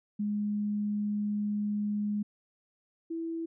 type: tone pair in turn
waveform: sine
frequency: 207.7 / 329.7 Hz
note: G#3 / E4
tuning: 0 / 0 cents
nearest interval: minor sixth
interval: 800 cents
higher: second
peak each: -28 / -32 dBFS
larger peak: first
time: 0.19-2.23 / 3.1-3.46 s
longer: first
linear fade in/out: 10 ms
effects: none